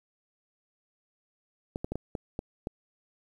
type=clicks; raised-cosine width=2 ms; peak=-19 dBFS; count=7; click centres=1.759 / 1.845 / 1.92 / 1.956 / 2.152 / 2.391 / 2.671 s; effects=9-bit